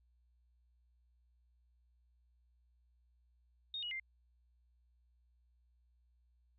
sine tone with pitch steps, 3706 / 2904 / 2096 Hz, A#7 / F#7 / C7, -11 / -33 / +2 cents, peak -39 dBFS, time 3.74-3.998 s, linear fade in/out 2 ms, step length 86 ms, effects added 60 Hz sine -69 dBFS peak until 6.58 s

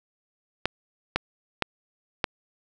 clicks, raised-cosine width 0.3 ms, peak -6 dBFS, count 4, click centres 0.656 / 1.16 / 1.623 / 2.242 s, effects none

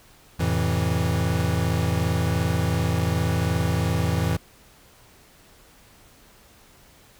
square chord, F major seventh, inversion none, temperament equal, 87.31 / 110 / 130.81 / 164.81 Hz, F2 / A2 / C3 / E3, 0 / 0 / 0 / 0 cents, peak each -26 / -27 / -32 / -26 dBFS, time 0.39-4.37 s, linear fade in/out 10 ms, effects pink hiss -53 dBFS RMS until 7.19 s

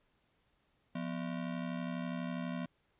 square ring-modulated tone, 211 Hz, G#3, 28 cents sharp, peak -34 dBFS, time 0.95-2.66 s, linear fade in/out 5 ms, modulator 36.1 Hz, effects pink hiss -75 dBFS RMS until 2.99 s + resampled to 8000 Hz

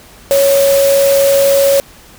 sine tone in noise, 554.4 Hz, C#5, in tune, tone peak -7 dBFS, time 0.31-1.8 s, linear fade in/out 0 ms, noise white, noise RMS -19 dBFS, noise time 0.31-1.8 s, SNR +9 dB, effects pink hiss -40 dBFS RMS until 2.18 s

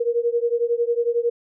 sine beating tone pair, 467.6 / 478.6 Hz, A#4 / A#4, +5 / +46 cents, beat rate 11 Hz, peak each -21 / -22 dBFS, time 0-1.3 s, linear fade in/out 10 ms, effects none

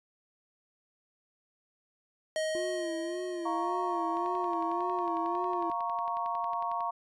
square tone with exponential decay, 628 Hz, D#5, 16 cents sharp, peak -29 dBFS, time 2.36-5.54 s, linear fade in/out 1 ms, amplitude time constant 690 ms
triangle tone with vibrato, 346.8 Hz, F4, 12 cents flat, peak -32 dBFS, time 2.55-5.7 s, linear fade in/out 0 ms, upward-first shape sine, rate 1.8 Hz, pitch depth 80 cents each way
sine chord, Bb minor, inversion second, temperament equal, 698.5 / 932.3 / 1108.7 Hz, F5 / Bb5 / Db6, 0 / 0 / 0 cents, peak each -35 / -34 / -34 dBFS, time 3.45-6.91 s, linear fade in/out 10 ms
click train, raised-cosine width 0.3 ms, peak -33 dBFS, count 30, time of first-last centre 4.17-6.806 s, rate 11 Hz
effects resampled to 24000 Hz

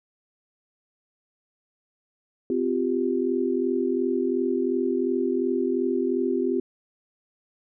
sine chord, C suspended fourth, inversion none, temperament equal with one note detuned, 257.4 / 349.2 / 392 Hz, C4 / F4 / G4, -28 / 0 / 0 cents, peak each -26 dBFS, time 2.5-6.6 s, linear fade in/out 2 ms, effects none

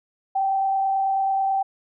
sine tone with frequency modulation, 777 Hz, G5, 16 cents flat, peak -19 dBFS, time 0.35-1.63 s, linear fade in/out 10 ms, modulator 29.2 Hz, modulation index 0.35, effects none

